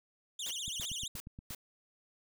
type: tone with vibrato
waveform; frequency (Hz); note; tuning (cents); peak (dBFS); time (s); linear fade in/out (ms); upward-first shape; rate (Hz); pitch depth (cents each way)
25% pulse; 3266; G#7; -30; -33; 0.39-1.08; 5; triangle; 15; 280
type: noise bursts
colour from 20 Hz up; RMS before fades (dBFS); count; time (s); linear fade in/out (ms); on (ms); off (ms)
white; -44; 4; 0.46-1.548; 0; 47; 300
type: click train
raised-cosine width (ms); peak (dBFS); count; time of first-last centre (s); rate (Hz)
5; -34; 8; 0.68-1.507; 8.46
effects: none